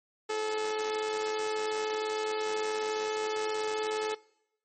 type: tone with amplitude modulation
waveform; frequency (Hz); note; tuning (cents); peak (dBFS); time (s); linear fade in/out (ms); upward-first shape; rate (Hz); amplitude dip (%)
sawtooth; 432; A4; -32; -24; 0.29-4.15; 10; sine; 99; 45
effects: noise-tail reverb RT60 0.8 s tail -21 dB re dry + MP3 32 kbps